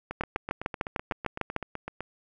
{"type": "two click trains", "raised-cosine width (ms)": 0.5, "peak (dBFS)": [-19, -12], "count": [16, 10], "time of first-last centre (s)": [[0.11, 2.006], [0.21, 1.563]], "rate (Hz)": [7.91, 6.65], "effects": []}